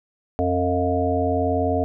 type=harmonic tone with a mistuned harmonic; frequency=90 Hz; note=F#2; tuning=47 cents flat; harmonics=1 / 3 / 5 / 7 / 8; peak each=-25 / -25 / -25 / -25 / -25 dBFS; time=0.39-1.84 s; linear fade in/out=0 ms; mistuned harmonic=8; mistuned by=-23 cents; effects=none